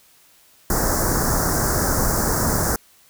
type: band-stop noise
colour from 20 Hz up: pink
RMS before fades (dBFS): -20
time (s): 0.7-2.76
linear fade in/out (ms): 2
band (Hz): 1700 to 5200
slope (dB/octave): 48
effects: white hiss -54 dBFS RMS until 3.09 s